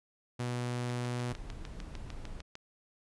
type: tone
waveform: sawtooth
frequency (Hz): 122.4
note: B2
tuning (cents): -15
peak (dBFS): -29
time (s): 0.39-1.33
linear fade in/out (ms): 10
type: click train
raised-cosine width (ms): 0.2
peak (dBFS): -27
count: 12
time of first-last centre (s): 0.9-2.554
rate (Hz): 6.65
type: noise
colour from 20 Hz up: brown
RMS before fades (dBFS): -43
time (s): 1.29-2.42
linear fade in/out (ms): 20
effects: resampled to 24000 Hz